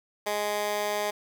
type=tone with high-pass filter; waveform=15% pulse; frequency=207.7 Hz; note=G#3; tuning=in tune; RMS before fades=-29 dBFS; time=0.26-1.11 s; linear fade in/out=10 ms; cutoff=580 Hz; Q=0.98; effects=8-bit